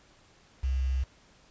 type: tone with quantisation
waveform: sine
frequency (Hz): 65.41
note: C2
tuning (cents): 0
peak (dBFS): -25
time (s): 0.63-1.04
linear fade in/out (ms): 10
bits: 8
effects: pink hiss -60 dBFS RMS until 1.5 s + resampled to 16000 Hz